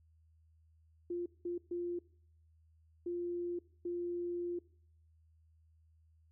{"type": "tone bursts at uneven times", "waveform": "sine", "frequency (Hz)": 349.2, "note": "F4", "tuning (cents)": 0, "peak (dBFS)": -35, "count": 5, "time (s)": [[1.1, 1.26], [1.45, 1.58], [1.71, 1.99], [3.06, 3.59], [3.85, 4.59]], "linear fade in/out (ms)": 5, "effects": ["noise-tail reverb RT60 0.6 s tail -22 dB re dry", "added 80 Hz sine -64 dBFS peak until 6.31 s"]}